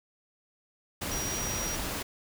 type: tone in noise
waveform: sine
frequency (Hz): 5740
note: F8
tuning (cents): +47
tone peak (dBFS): -34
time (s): 1.11-1.76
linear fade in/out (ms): 10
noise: pink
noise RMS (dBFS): -34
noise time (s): 1.01-2.03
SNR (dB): -3
effects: none